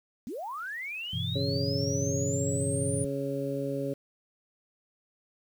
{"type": "linear sweep", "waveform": "sine", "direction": "up", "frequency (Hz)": [200.8, 9560], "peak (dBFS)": -34, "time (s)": [0.27, 3.04], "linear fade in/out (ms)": 0}
{"type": "chord", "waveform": "sine", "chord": "E minor", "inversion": "first", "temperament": "equal", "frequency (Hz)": [98, 123.47, 164.81], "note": ["G2", "B2", "E3"], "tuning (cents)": [0, 0, 0], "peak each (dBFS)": [-34, -34, -35], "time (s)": [1.13, 3.05], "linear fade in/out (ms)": 5}
{"type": "harmonic tone", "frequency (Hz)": 138.59, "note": "C#3", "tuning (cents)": 0, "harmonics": [1, 2, 3, 4], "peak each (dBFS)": [-36, -34, -35, -34], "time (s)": [1.35, 3.94], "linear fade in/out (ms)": 10}
{"effects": ["9-bit"]}